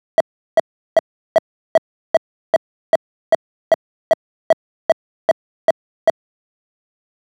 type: tone bursts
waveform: triangle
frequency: 650 Hz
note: E5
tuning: 24 cents flat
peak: -4 dBFS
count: 16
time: 0.18-6.098 s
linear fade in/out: 0 ms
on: 23 ms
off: 370 ms
effects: high-pass 200 Hz 12 dB/octave